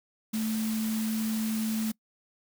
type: tone in noise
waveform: sine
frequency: 220 Hz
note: A3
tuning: in tune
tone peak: -27 dBFS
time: 0.33-1.92 s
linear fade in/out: 10 ms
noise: white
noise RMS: -39 dBFS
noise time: 0.33-1.92 s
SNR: +9 dB
effects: noise-tail reverb RT60 0.1 s tail -24 dB re dry